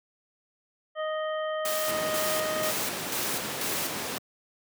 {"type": "harmonic tone", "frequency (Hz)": 622.3, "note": "D#5", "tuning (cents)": 0, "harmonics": [1, 2, 3, 5], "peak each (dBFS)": [-29, -35, -39, -43], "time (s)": [0.95, 2.74], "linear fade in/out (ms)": 50}
{"type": "noise bursts", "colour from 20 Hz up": "white", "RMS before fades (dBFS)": -32, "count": 5, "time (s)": [1.65, 3.87], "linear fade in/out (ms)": 2, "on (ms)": 260, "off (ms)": 230}
{"type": "noise", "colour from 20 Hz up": "pink", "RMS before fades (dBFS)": -32, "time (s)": [1.88, 4.18], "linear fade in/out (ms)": 0}
{"effects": ["high-pass 200 Hz 12 dB/octave"]}